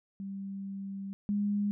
sine tone pair in turn, 196 / 204.5 Hz, G3 / G#3, 0 / -26 cents, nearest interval minor second, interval 74 cents, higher second, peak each -36 / -27 dBFS, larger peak second, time 0.2-1.13 / 1.29-1.71 s, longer first, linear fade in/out 0 ms, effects none

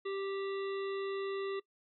harmonic tone, 392 Hz, G4, in tune, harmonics 1 / 3 / 5 / 7 / 9 / 10, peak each -35 / -45 / -49 / -52 / -54 / -55 dBFS, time 0.05-1.6 s, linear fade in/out 10 ms, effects noise-tail reverb RT60 0.1 s tail -20 dB re dry

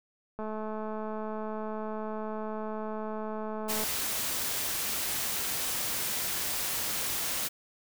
click train, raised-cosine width 1 ms, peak -24 dBFS, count 746, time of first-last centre 0.39-3.839 s, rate 216 Hz
white noise, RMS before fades -32 dBFS, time 3.68-7.49 s, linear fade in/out 20 ms
effects none

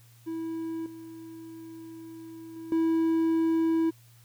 triangle tone with level steps, 326.3 Hz, E4, 18 cents flat, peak -29 / -39 / -36 / -20 dBFS, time 0.26-3.91 s, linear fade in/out 20 ms, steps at 0.86 / 2.56 / 2.72 s, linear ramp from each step 2 ms, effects added 117 Hz sine -54 dBFS peak until 4.24 s + white hiss -61 dBFS RMS until 4.24 s

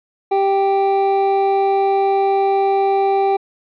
triangle tone pair together, 392.2 / 784 Hz, G4 / G5, +1 / 0 cents, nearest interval octave, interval 1199 cents, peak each -14 dBFS, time 0.31-3.37 s, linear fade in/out 10 ms, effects resampled to 11025 Hz

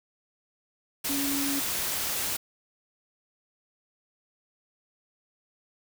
sine tone in noise, 280 Hz, C#4, 18 cents sharp, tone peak -29 dBFS, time 1.09-1.6 s, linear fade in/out 10 ms, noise white, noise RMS -30 dBFS, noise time 1.04-2.37 s, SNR -2 dB, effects none

